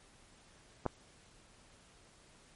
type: clicks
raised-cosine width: 1 ms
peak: -29 / -17 dBFS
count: 2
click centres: 0.855 / 0.863 s
effects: pink hiss -62 dBFS RMS until 2.55 s + MP3 48 kbps